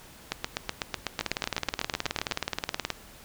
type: two click trains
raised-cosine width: 0.2 ms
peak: -10 / -10 dBFS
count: 17 / 33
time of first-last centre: 0.32-2.313 / 1.21-2.903 s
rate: 8.03 / 18.9 Hz
effects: pink hiss -50 dBFS RMS until 3.24 s